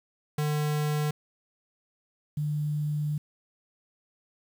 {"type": "tone pair in turn", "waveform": ["square", "sine"], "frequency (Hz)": [150, 149.27], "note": ["D3", "D3"], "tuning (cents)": [37, 29], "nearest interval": "unison", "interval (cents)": 8, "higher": "first", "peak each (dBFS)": -26, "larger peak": "neither", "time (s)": [[0.38, 1.11], [2.37, 3.18]], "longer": "second", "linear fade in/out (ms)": 5, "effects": ["9-bit"]}